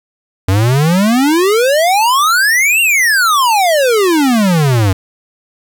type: exponential two-way sweep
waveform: square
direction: up then down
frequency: 91 to 2813 to 91 Hz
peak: -9 dBFS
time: 0.48-4.93 s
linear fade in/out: 5 ms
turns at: 2.81 s
effects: 8-bit